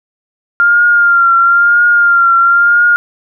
sine tone with vibrato, 1397 Hz, F6, in tune, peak -5 dBFS, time 0.6-2.96 s, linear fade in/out 0 ms, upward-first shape triangle, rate 1 Hz, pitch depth 41 cents each way, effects none

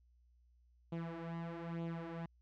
sawtooth tone with flanger, 167.2 Hz, E3, 25 cents sharp, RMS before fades -43 dBFS, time 0.92-2.26 s, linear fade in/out 5 ms, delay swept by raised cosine 0.28 to 4.98 ms, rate 1.1 Hz, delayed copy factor +0.7, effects added 60 Hz sine -66 dBFS peak until 2.41 s + low-pass 2000 Hz 12 dB/octave

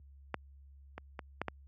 clicks, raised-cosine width 0.5 ms, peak -18 / -27 / -25 / -18 / -20 dBFS, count 5, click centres 0.343 / 0.98 / 1.192 / 1.416 / 1.483 s, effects added 69 Hz sine -46 dBFS peak until 1.67 s + high-pass 100 Hz 12 dB/octave

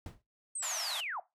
brown noise with exponential decay, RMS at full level -37 dBFS, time 0.06-0.22 s, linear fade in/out 2 ms, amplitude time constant 34 ms
sine linear sweep, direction down, 8570 to 635 Hz, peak -35 dBFS, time 0.55-1.2 s, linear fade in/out 5 ms
pink band-pass noise, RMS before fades -40 dBFS, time 0.62-1.01 s, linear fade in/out 10 ms, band 610 to 13000 Hz, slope 96 dB/octave
effects noise-tail reverb RT60 0.2 s tail -17 dB re dry

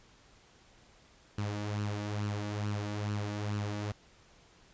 sawtooth tone with flanger, 103.83 Hz, G#2, in tune, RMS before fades -35 dBFS, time 1.38-3.92 s, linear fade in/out 5 ms, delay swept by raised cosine 0.69 to 3.49 ms, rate 2.3 Hz, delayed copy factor +0.55, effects pink hiss -61 dBFS RMS until 4.73 s + resampled to 16000 Hz

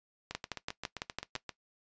two click trains, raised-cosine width 0.2 ms, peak -17 / -21 dBFS, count 7 / 10, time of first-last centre 0.35-1.353 / 0.31-1.493 s, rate 5.98 / 7.61 Hz, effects noise-tail reverb RT60 0.1 s tail -17 dB re dry + resampled to 16000 Hz

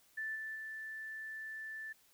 sine tone with level steps, 1760 Hz, A6, in tune, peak -37 / -40 / -42 dBFS, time 0.17-1.93 s, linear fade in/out 10 ms, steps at 0.35 / 0.55 s, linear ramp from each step 10 ms, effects white hiss -68 dBFS RMS until 2.13 s

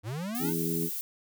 square linear sweep, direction up, 94.8 to 314.8 Hz, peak -33 dBFS, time 0.03-0.54 s, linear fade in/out 50 ms
violet noise, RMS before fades -35 dBFS, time 0.35-1.01 s, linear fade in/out 0 ms
harmonic tone, 83 Hz, E2, 12 cents sharp, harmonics 2 / 3 / 4 / 5, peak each -32 / -35 / -35 / -35 dBFS, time 0.39-0.9 s, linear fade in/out 50 ms
effects none

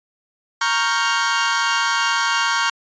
sawtooth chord, G half-diminished seventh, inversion first, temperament equal, 932.3 / 1108.7 / 1396.9 / 1568 Hz, Bb5 / Db6 / F6 / G6, 0 / 0 / 0 / 0 cents, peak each -19 dBFS, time 0.61-2.7 s, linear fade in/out 5 ms, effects resampled to 16000 Hz

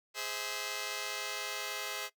5% pulse chord, Ab augmented, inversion none, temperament just, 415.3 / 519.1 / 648.9 Hz, Ab4 / C5 / E5, 0 / -14 / -27 cents, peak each -30 dBFS, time 0.14-2.1 s, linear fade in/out 50 ms, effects noise-tail reverb RT60 0.1 s tail -18 dB re dry

